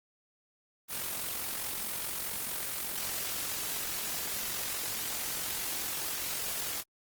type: noise with amplitude modulation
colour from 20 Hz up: white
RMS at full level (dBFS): -33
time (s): 0.88-6.84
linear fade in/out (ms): 50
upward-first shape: sine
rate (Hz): 44.8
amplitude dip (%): 50
effects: Opus 24 kbps